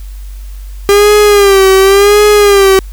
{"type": "tone with vibrato", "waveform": "45% pulse", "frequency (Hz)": 400, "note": "G4", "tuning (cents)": 35, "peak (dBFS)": -3, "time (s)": [0.89, 2.79], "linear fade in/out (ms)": 0, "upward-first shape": "sine", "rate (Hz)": 0.91, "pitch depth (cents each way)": 79, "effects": ["added 48 Hz sine -22 dBFS peak until 2.92 s", "white hiss -42 dBFS RMS until 2.92 s"]}